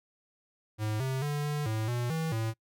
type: tone with pitch steps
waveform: square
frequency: 107.5 / 132.1 / 146.5 / 147.7 / 109.6 / 121.1 / 161.4 / 112 Hz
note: A2 / C3 / D3 / D3 / A2 / B2 / E3 / A2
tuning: -40 / +17 / -4 / +10 / -6 / -34 / -36 / +31 cents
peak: -30 dBFS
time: 0.78-2.54 s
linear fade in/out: 50 ms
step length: 220 ms
effects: noise-tail reverb RT60 0.1 s tail -24 dB re dry